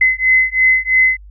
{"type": "beating tone pair", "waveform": "sine", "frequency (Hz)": [2040, 2043], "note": ["C7", "C7"], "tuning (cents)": [-44, -42], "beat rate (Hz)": 3, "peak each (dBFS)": -13, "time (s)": [0.01, 1.17], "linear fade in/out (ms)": 5, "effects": ["added 50 Hz sine -35 dBFS peak until 1.3 s"]}